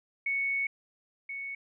sine tone pair in turn, 2217 / 2217 Hz, C#7 / C#7, 0 / 0 cents, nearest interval unison, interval 0 cents, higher neither, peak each -27 / -35 dBFS, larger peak first, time 0.26-0.67 / 1.29-1.55 s, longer first, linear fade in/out 5 ms, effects none

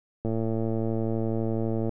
click train, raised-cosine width 2 ms, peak -16 dBFS, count 185, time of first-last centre 0.25-1.893 s, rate 112 Hz, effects none

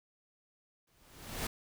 pink noise with exponential growth, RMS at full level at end -34 dBFS, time 0.87-1.47 s, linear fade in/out 5 ms, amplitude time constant 130 ms, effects none

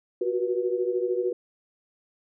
sine tone cluster, 362.6 / 375.8 / 484.8 Hz, F#4 / F#4 / B4, -35 / +27 / -32 cents, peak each -28 dBFS, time 0.21-1.33 s, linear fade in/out 5 ms, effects none

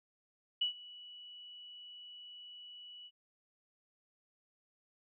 sine tone with ADSR envelope, 2946 Hz, F#7, 8 cents flat, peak -28 dBFS, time 0.61-3.11 s, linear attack 8 ms, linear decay 110 ms, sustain -21 dB, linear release 49 ms, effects none

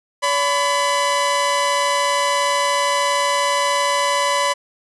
sawtooth tone pair together, 570 / 1002.9 Hz, C#5 / B5, +48 / +26 cents, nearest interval minor seventh, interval 978 cents, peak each -17 / -14 dBFS, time 0.22-4.54 s, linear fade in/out 20 ms, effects resampled to 24000 Hz

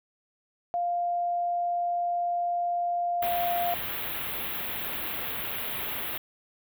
sine tone, 699 Hz, F5, 1 cent sharp, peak -25 dBFS, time 0.74-3.74 s, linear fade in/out 0 ms
white band-stop noise, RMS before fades -33 dBFS, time 3.22-6.18 s, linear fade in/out 5 ms, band 3600 to 12000 Hz, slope 48 dB/octave
effects none

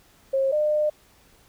sine tone pair in turn, 538 / 603.9 Hz, C5 / D5, +48 / +48 cents, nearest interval major second, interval 200 cents, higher second, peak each -19 dBFS, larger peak neither, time 0.33-0.52 / 0.52-0.9 s, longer second, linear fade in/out 10 ms, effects pink hiss -57 dBFS RMS until 1.48 s

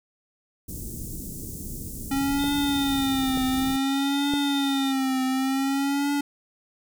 pink band-stop noise, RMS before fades -35 dBFS, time 0.68-3.77 s, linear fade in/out 10 ms, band 340 to 7200 Hz, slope 24 dB/octave
square tone with vibrato, 272.6 Hz, C#4, 29 cents flat, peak -23 dBFS, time 2.11-6.21 s, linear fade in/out 5 ms, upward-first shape triangle, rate 0.56 Hz, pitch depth 87 cents each way
triangle tone with tremolo, 3630 Hz, A#7, 47 cents flat, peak -29 dBFS, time 2.38-4.93 s, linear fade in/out 20 ms, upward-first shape sine, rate 0.59 Hz, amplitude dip 50%
clicks, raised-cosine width 2 ms, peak -19 dBFS, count 3, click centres 2.441 / 3.374 / 4.337 s
effects none

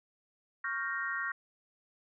sine chord, G half-diminished seventh, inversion second, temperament equal, 1108.7 / 1396.9 / 1568 / 1864.7 Hz, Db6 / F6 / G6 / Bb6, 0 / 0 / 0 / 0 cents, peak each -40 / -38 / -39 / -36 dBFS, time 0.64-1.32 s, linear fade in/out 5 ms, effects none

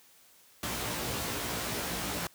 pink noise with comb filter, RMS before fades -34 dBFS, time 0.63-2.27 s, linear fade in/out 2 ms, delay 17 ms, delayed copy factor +0.95, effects white hiss -60 dBFS RMS until 2.34 s + high-pass 80 Hz 12 dB/octave

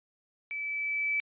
sine tone with level ramp, 2307 Hz, D7, 31 cents flat, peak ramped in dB -33 to -24 dBFS, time 0.51-1.2 s, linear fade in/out 0 ms, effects tanh soft clip ceiling -24 dBFS + resampled to 8000 Hz

